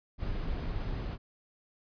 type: noise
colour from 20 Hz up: brown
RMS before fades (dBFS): -34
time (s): 0.18-1.18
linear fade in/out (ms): 50
effects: resampled to 11025 Hz